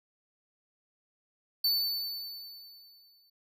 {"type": "tone with exponential decay", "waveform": "square", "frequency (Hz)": 4505, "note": "C#8", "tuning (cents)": 27, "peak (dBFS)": -24, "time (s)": [1.64, 3.3], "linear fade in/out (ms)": 5, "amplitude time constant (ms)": 360, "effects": []}